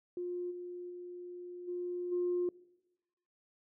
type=tone with level steps; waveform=sine; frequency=355 Hz; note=F4; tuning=28 cents sharp; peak=-35 / -41 / -43 / -35 / -29 dBFS; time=0.17-2.49 s; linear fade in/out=2 ms; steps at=0.5 / 0.89 / 1.67 / 2.11 s; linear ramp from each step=20 ms; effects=noise-tail reverb RT60 1.0 s tail -22 dB re dry + tanh soft clip ceiling -25 dBFS